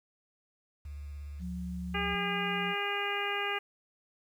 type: tone with vibrato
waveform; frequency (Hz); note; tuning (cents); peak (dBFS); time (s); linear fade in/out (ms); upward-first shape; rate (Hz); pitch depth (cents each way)
sine; 72.4; D2; -24; -39; 0.85-2.15; 5; sine; 17; 34
type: tone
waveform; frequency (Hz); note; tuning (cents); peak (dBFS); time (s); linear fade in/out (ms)
sine; 179.3; F3; +46; -36; 1.39-2.75; 50
type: harmonic tone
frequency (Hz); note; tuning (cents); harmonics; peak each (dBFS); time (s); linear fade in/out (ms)
405.1; G#4; -43; 1 / 2 / 3 / 4 / 5 / 6 / 7; -38 / -38 / -38 / -38 / -38 / -38 / -38; 1.94-3.59; 10
effects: 10-bit